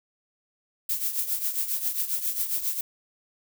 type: noise with tremolo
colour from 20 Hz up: violet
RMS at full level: -25 dBFS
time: 0.89-2.81 s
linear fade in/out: 5 ms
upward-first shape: triangle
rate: 7.4 Hz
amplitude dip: 75%
effects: none